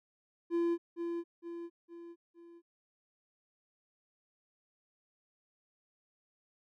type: tone with echo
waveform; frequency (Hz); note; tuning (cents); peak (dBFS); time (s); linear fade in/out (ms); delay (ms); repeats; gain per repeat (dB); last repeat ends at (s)
triangle; 340.5; F4; -44; -26; 0.5-0.78; 50; 460; 4; -6; 2.62
effects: none